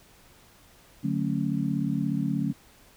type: chord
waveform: sine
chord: D major seventh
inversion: none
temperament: just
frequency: 146.83 / 183.54 / 220.2 / 275.3 Hz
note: D3 / F#3 / A3 / C#4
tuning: 0 / -14 / +2 / -12 cents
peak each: -30 dBFS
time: 1.03-2.53 s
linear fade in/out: 20 ms
effects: pink hiss -56 dBFS RMS until 2.96 s